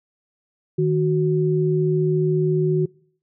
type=tone pair together; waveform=sine; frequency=155.56 / 370 Hz; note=D#3 / F#4; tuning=0 / 0 cents; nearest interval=octave + minor third; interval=1500 cents; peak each=-19 dBFS; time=0.78-2.86 s; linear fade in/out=10 ms; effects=noise-tail reverb RT60 0.6 s tail -25 dB re dry